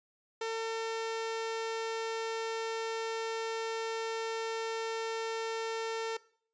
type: tone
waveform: sawtooth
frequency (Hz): 450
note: A4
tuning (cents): +39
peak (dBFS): -29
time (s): 0.41-6.17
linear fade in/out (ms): 5
effects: noise-tail reverb RT60 0.5 s tail -19 dB re dry + resampled to 16000 Hz